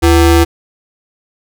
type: ring-modulated tone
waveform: square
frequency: 207.7 Hz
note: G#3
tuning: in tune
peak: -3 dBFS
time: 0.02-0.45 s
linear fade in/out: 20 ms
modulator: 130 Hz
effects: none